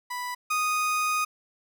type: tone pair in turn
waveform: 30% pulse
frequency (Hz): 987.8 / 1241.7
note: B5 / D#6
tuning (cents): 0 / -4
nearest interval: major third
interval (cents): 396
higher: second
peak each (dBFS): -28 / -21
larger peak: second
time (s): 0.1-0.35 / 0.5-1.25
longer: second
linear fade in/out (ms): 10
effects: none